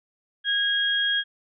sine tone pair together, 1642 / 3272 Hz, G#6 / G#7, -20 / -26 cents, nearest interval octave, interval 1194 cents, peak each -24 / -23 dBFS, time 0.44-1.24 s, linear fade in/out 50 ms, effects none

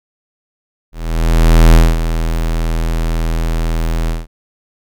square tone with ADSR envelope, 40.94 Hz, E1, 11 cents flat, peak -3 dBFS, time 0.92-4.27 s, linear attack 820 ms, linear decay 220 ms, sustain -11 dB, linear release 180 ms, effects none

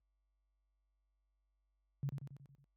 sine tone with echo, 138.59 Hz, C#3, in tune, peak -34 dBFS, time 2.03-2.09 s, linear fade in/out 0 ms, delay 92 ms, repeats 6, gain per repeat -5 dB, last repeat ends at 2.642 s, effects added 50 Hz sine -70 dBFS peak until 2.76 s + high-pass 80 Hz 12 dB/octave

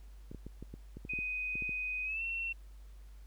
clicks, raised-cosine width 3 ms, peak -32 dBFS, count 12, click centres 0.315 / 0.347 / 0.466 / 0.626 / 0.74 / 0.97 / 1.051 / 1.136 / 1.189 / 1.555 / 1.623 / 1.693 s
sine tone with pitch glide, 2500 to 2711 Hz, D#7 to E7, +8 to +48 cents, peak -34 dBFS, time 1.09-2.53 s, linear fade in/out 10 ms, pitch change +140 cents, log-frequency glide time 2.04-2.23 s
effects added 50 Hz sine -49 dBFS peak until 3.26 s + pink hiss -68 dBFS RMS until 3.26 s

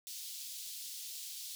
pink high-pass noise, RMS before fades -45 dBFS, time 0.07-1.55 s, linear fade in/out 0 ms, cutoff 3600 Hz, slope 24 dB/octave, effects none

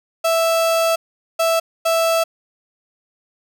35% pulse tone bursts at uneven times, 659.3 Hz, E5, in tune, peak -13 dBFS, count 3, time 0.24-0.96 / 1.39-1.6 / 1.85-2.24 s, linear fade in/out 10 ms, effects none

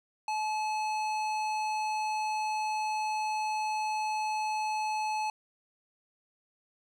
triangle tone with hard clipping, 860 Hz, A5, 40 cents flat, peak -31 dBFS, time 0.28-5.3 s, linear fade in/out 2 ms, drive 18 dB, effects none

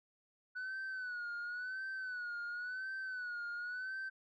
sine tone with vibrato, 1483 Hz, F#6, 4 cents sharp, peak -37 dBFS, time 0.55-4.1 s, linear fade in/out 20 ms, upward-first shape sine, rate 0.94 Hz, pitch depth 80 cents each way, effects tanh soft clip ceiling -38 dBFS

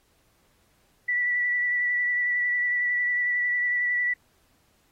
sine tone with vibrato, 1959 Hz, B6, 15 cents flat, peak -22 dBFS, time 1.08-4.14 s, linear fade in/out 10 ms, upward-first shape sine, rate 11 Hz, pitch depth 15 cents each way, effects pink hiss -66 dBFS RMS until 4.91 s + AAC 48 kbps

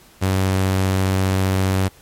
sawtooth tone, 95 Hz, F#2, 46 cents sharp, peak -12 dBFS, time 0.21-1.89 s, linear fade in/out 20 ms, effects pink hiss -49 dBFS RMS until 2.01 s + MP3 64 kbps

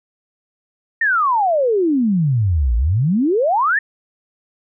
sine exponential two-way sweep, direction down then up, 1864.7 to 54.3 to 1864.7 Hz, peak -13 dBFS, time 1.01-3.79 s, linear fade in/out 5 ms, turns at 2.76 s, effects none

